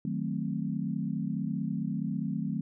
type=chord; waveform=sine; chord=D# diminished seventh; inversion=none; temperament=equal; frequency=155.56 / 185 / 220 / 261.6 Hz; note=D#3 / F#3 / A3 / C4; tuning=0 / 0 / 0 / 0 cents; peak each=-35 / -34 / -34 / -37 dBFS; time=0.05-2.61 s; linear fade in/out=2 ms; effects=none